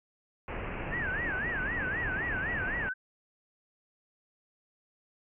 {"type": "low-pass noise", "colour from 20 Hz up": "pink", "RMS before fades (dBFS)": -37, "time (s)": [0.48, 2.89], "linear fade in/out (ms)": 0, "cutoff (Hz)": 2800, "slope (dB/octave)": 96}
{"type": "tone with vibrato", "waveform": "sine", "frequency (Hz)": 1702, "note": "G#6", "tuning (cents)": 42, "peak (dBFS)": -31, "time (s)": [0.91, 2.94], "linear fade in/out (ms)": 20, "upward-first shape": "sine", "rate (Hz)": 3.9, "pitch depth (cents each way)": 230}
{"effects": []}